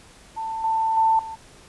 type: tone with level steps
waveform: sine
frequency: 891 Hz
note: A5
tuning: 22 cents sharp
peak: -26 / -19 / -15 / -31 dBFS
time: 0.36-1.36 s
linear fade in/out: 20 ms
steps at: 0.64 / 0.97 / 1.19 s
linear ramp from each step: 2 ms
effects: pink hiss -49 dBFS RMS until 1.68 s + resampled to 24000 Hz